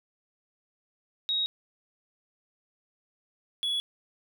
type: tone pair in turn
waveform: sine / triangle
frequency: 3785 / 3382 Hz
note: A#7 / G#7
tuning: +26 / +31 cents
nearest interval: major second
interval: 195 cents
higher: first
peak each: -25 dBFS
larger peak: neither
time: 1.29-1.46 / 3.63-3.8 s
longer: neither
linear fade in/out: 0 ms
effects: none